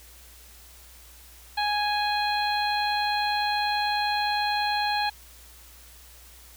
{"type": "harmonic tone", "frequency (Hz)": 830.6, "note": "G#5", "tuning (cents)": 0, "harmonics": [1, 2, 3, 4, 5], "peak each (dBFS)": [-25, -31, -34, -36, -31], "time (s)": [1.57, 5.1], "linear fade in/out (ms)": 10, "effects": ["added 60 Hz sine -51 dBFS peak until 6.56 s", "white hiss -51 dBFS RMS until 6.56 s"]}